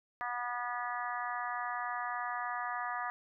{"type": "harmonic tone", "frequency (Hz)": 243.4, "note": "B3", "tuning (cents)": -25, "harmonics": [3, 4, 5, 6, 7, 8], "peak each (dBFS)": [-40, -41, -39, -49, -42, -45], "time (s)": [0.21, 3.1], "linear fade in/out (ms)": 0, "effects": []}